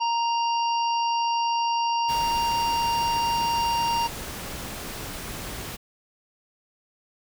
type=harmonic tone; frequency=932.3 Hz; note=A#5; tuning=in tune; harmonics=1 / 3 / 5 / 6; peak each=-22 / -32 / -36 / -38 dBFS; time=0-4.08 s; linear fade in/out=20 ms
type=noise; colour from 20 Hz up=pink; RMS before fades=-35 dBFS; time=2.08-5.77 s; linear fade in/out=20 ms
effects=none